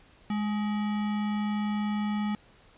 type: tone with sample-and-hold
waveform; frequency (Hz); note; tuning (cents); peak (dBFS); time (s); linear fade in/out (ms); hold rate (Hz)
sine; 208.5; G#3; +7; -26; 0.3-2.35; 2; 1050
effects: pink hiss -58 dBFS RMS until 2.77 s + resampled to 8000 Hz